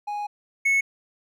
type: tone pair in turn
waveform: triangle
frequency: 828 / 2200 Hz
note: G#5 / C#7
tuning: -5 / -14 cents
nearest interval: octave + perfect fourth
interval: 1691 cents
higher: second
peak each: -25 / -16 dBFS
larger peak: second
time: 0.07-0.27 / 0.65-0.81 s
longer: first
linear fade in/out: 10 ms
effects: none